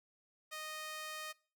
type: tone with high-pass filter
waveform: sawtooth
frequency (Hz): 620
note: D#5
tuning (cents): -6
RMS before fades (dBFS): -45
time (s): 0.51-1.33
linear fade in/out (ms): 20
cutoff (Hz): 1300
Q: 0.84
effects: noise-tail reverb RT60 0.4 s tail -23 dB re dry